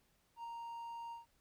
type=tone with ADSR envelope; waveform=triangle; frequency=931 Hz; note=A#5; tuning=2 cents flat; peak=-40 dBFS; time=0.36-1.26 s; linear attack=79 ms; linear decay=4 ms; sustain=-2 dB; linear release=140 ms; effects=pink hiss -75 dBFS RMS until 1.4 s

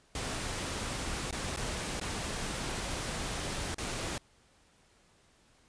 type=noise with dropouts; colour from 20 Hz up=pink; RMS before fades=-36 dBFS; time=0.15-4.18 s; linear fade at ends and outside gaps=2 ms; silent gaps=1.31-1.326 / 1.563-1.571 / 1.999-2.012 / 3.745-3.782 s; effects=pink hiss -65 dBFS RMS until 5.68 s + resampled to 22050 Hz

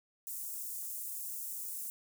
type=high-pass noise; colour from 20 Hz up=white; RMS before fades=-41 dBFS; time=0.27-1.9 s; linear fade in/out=0 ms; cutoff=7600 Hz; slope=24 dB/octave; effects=none

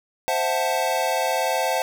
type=chord; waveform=square; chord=F# half-diminished seventh; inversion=second; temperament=equal; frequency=523.3 / 659.3 / 740 / 880 Hz; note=C5 / E5 / F#5 / A5; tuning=0 / 0 / 0 / 0 cents; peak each=-27 dBFS; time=0.28-1.82 s; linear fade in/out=0 ms; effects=none

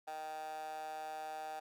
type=tone with high-pass filter; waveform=15% pulse; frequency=155.8 Hz; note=D#3; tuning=3 cents sharp; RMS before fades=-44 dBFS; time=0.07-1.6 s; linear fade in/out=10 ms; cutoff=780 Hz; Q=7; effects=none

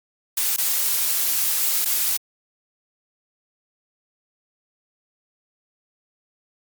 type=noise with dropouts; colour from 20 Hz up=blue; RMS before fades=-21 dBFS; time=0.37-2.17 s; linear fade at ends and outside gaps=5 ms; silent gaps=0.564-0.581 / 1.848-1.856 s; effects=Opus 48 kbps

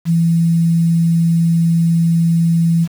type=tone with quantisation; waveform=sine; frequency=167 Hz; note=E3; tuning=23 cents sharp; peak=-10 dBFS; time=0.05-2.88 s; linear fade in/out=50 ms; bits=6; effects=none

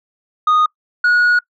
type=tone pair in turn; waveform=sine; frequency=1237 / 1453.3 Hz; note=D#6 / F#6; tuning=-10 / -31 cents; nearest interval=minor third; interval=279 cents; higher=second; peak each=-7 / -7 dBFS; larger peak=neither; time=0.47-0.66 / 1.04-1.39 s; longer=second; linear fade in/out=5 ms; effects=noise-tail reverb RT60 0.1 s tail -25 dB re dry + tanh soft clip ceiling -9 dBFS

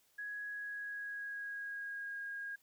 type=tone with pitch glide; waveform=sine; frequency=1668 to 1630.8 Hz; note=G#6 to G#6; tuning=+7 to -32 cents; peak=-40 dBFS; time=0.18-2.56 s; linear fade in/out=10 ms; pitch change=-39 cents; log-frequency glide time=0.45-2.2 s; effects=white hiss -72 dBFS RMS until 2.62 s

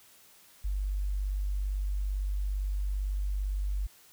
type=tone; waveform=sine; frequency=48.86 Hz; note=G1; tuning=5 cents flat; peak=-28 dBFS; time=0.64-3.87 s; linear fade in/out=10 ms; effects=white hiss -58 dBFS RMS until 4.12 s

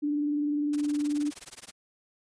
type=tone with vibrato; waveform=sine; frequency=293.7 Hz; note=D4; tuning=in tune; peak=-25 dBFS; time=0.02-1.31 s; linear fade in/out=20 ms; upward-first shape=triangle; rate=20 Hz; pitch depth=39 cents each way
type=noise with tremolo; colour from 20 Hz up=white; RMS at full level=-41 dBFS; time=0.73-1.72 s; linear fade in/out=2 ms; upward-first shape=sine; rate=19 Hz; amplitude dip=100%
effects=resampled to 22050 Hz

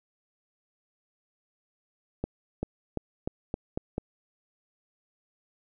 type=accelerating click train; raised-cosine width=2 ms; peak=-16 dBFS; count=7; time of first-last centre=2.24-3.981 s; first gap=390 ms; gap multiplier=0.88; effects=none

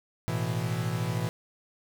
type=chord; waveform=45% pulse; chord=A suspended second; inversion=none; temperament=equal; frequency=110 / 123.47 / 164.81 Hz; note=A2 / B2 / E3; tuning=0 / 0 / 0 cents; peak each=-32 dBFS; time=0.28-1.29 s; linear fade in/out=0 ms; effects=none

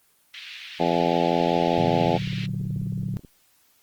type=band-pass noise; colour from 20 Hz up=pink; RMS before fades=-38 dBFS; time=0.34-2.46 s; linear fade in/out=0 ms; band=2200 to 3800 Hz; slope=24 dB/octave
type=harmonic tone; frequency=85.1 Hz; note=F2; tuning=44 cents flat; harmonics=2 / 3 / 4 / 5 / 6 / 7 / 8 / 9 / 10; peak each=-28 / -28 / -28 / -28 / -28 / -28 / -28 / -28 / -28 dBFS; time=0.79-2.18 s; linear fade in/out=20 ms
type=click train; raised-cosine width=3 ms; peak=-30 dBFS; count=35; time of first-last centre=1.41-3.248 s; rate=18.5 Hz
type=chord; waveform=sine; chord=Bb augmented; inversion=none; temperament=equal; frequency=116.54 / 146.83 / 185 Hz; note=Bb2 / D3 / F#3; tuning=0 / 0 / 0 cents; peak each=-30 dBFS; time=1.78-3.17 s; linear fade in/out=0 ms
effects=white hiss -62 dBFS RMS until 3.82 s + Opus 24 kbps

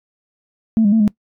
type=tone with pitch steps; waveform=sine; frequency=222.6 / 203.3 / 223.3 / 209 Hz; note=A3 / G#3 / A3 / G#3; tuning=+20 / -37 / +26 / +11 cents; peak=-9 dBFS; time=0.77-1.078 s; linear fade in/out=0 ms; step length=77 ms; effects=noise-tail reverb RT60 0.1 s tail -21 dB re dry + tanh soft clip ceiling -6 dBFS

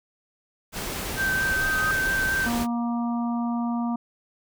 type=noise; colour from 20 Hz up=pink; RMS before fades=-31 dBFS; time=0.72-2.67 s; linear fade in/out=50 ms
type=tone with exponential growth; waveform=sine; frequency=1252 Hz; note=D#6; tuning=10 cents sharp; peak=-24 dBFS; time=1.12-1.91 s; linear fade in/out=1 ms; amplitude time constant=170 ms
type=tone with vibrato; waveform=sine; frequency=1557 Hz; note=G6; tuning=12 cents flat; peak=-22 dBFS; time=1.16-2.5 s; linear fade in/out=50 ms; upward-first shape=sine; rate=4.4 Hz; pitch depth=13 cents each way
type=harmonic tone; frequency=236.4 Hz; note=A#3; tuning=24 cents sharp; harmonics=1 / 3 / 4 / 5; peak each=-24 / -34 / -36 / -38 dBFS; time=2.46-3.96 s; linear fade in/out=5 ms
effects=none

